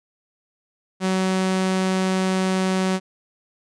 sawtooth tone, 187.9 Hz, F#3, 27 cents sharp, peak -15 dBFS, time 1-3 s, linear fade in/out 50 ms, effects resampled to 22050 Hz

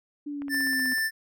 sine exponential sweep, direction down, 293.7 to 253.8 Hz, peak -31 dBFS, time 0.26-0.94 s, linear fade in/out 10 ms
click train, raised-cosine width 0.5 ms, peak -29 dBFS, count 10, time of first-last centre 0.42-0.982 s, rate 16 Hz
square tone, 1773 Hz, A6, 13 cents sharp, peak -25 dBFS, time 0.49-1.11 s, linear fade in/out 50 ms
effects none

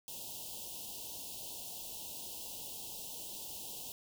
white band-stop noise, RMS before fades -45 dBFS, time 0.08-3.92 s, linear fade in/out 0 ms, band 970 to 2700 Hz, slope 96 dB/octave, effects none

